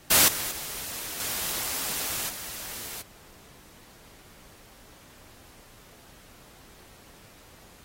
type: noise with level steps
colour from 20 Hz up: white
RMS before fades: -18 / -31 / -36 / -31 / -38 dBFS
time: 0.1-3.02 s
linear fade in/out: 10 ms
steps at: 0.28 / 0.51 / 1.2 / 2.29 s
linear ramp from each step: 2 ms
effects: pink hiss -53 dBFS RMS until 7.84 s + AAC 48 kbps